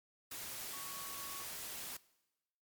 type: tone in noise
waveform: sine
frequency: 1115 Hz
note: C#6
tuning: 10 cents sharp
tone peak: -50 dBFS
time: 0.73-1.44 s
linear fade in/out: 5 ms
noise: white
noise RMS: -45 dBFS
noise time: 0.31-1.97 s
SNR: -8 dB
effects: noise-tail reverb RT60 1.0 s tail -21 dB re dry + MP3 96 kbps